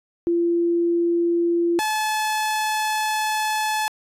sine / sawtooth tone pair in turn, 342 / 861.8 Hz, F4 / A5, -36 / -36 cents, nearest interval octave + major third, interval 1600 cents, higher second, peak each -17 dBFS, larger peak neither, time 0.27-1.79 / 1.79-3.88 s, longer second, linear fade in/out 0 ms, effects resampled to 32000 Hz

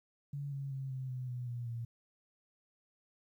sine tone with pitch steps, 142.1 / 138.21 / 134.43 / 130.76 / 127.18 / 123.71 / 120.32 / 117.03 Hz, C#3 / C#3 / C3 / C3 / C3 / B2 / B2 / A#2, +43 / -5 / +47 / -1 / -49 / +3 / -45 / +7 cents, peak -37 dBFS, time 0.33-1.85 s, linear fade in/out 5 ms, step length 190 ms, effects 12-bit

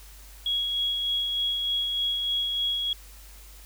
sine tone with tremolo, 3322 Hz, G#7, in tune, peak -23 dBFS, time 0.46-2.93 s, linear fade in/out 2 ms, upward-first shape sine, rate 3.3 Hz, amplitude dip 30%, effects added 50 Hz sine -46 dBFS peak until 3.65 s + white hiss -51 dBFS RMS until 3.65 s

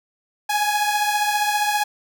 sawtooth beating tone pair, 830.6 / 845.6 Hz, G#5 / G#5, 0 / +31 cents, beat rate 15 Hz, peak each -16 / -21 dBFS, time 0.49-1.84 s, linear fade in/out 10 ms, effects none

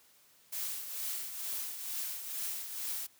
blue noise with tremolo, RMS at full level -36 dBFS, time 0.52-3.07 s, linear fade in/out 10 ms, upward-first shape triangle, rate 2.2 Hz, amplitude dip 60%, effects white hiss -64 dBFS RMS until 3.19 s + high-pass 80 Hz 12 dB/octave

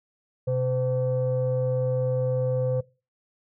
sine tone pair together, 127.8 / 511.2 Hz, C3 / C5, -40 / -40 cents, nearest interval 2 octaves, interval 2400 cents, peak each -24 dBFS, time 0.47-2.81 s, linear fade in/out 10 ms, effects noise-tail reverb RT60 0.3 s tail -21 dB re dry + tanh soft clip ceiling -17 dBFS

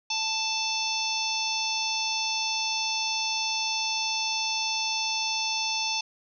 harmonic tone with a mistuned harmonic, 880 Hz, A5, in tune, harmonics 1 / 3 / 4 / 5 / 6 / 7, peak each -33 / -32 / -34 / -34 / -32 / -34 dBFS, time 0.1-6.01 s, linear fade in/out 5 ms, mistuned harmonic 6, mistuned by +25 cents, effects none

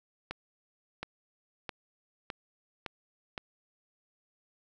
accelerating click train, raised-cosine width 0.3 ms, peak -20 dBFS, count 6, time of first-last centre 0.31-3.378 s, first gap 720 ms, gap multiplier 0.92, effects none

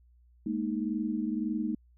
sine chord, Ab suspended second, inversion none, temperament equal with one note detuned, 211.3 / 233.1 / 311.1 Hz, Ab3 / Bb3 / Eb4, +30 / 0 / 0 cents, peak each -33 dBFS, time 0.46-1.75 s, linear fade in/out 5 ms, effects added 60 Hz sine -58 dBFS peak until 1.97 s

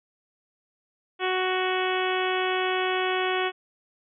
harmonic tone, 371 Hz, F#4, 5 cents sharp, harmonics 1 / 2 / 3 / 4 / 5 / 6 / 7 / 8 / 9, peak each -27 / -30 / -32 / -33 / -34 / -35 / -35 / -36 / -37 dBFS, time 1.19-3.52 s, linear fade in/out 50 ms, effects none

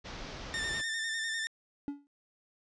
pink low-pass noise, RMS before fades -43 dBFS, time 0.04-0.82 s, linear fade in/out 20 ms, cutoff 6000 Hz, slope 48 dB/octave
sawtooth tone with vibrato, 1801 Hz, A6, 40 cents sharp, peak -29 dBFS, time 0.54-1.47 s, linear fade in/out 0 ms, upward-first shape square, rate 10 Hz, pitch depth 27 cents each way
triangle tone with exponential decay, 285.1 Hz, C#4, 49 cents sharp, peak -28 dBFS, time 1.88-2.07 s, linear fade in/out 0 ms, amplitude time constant 40 ms
effects resampled to 22050 Hz

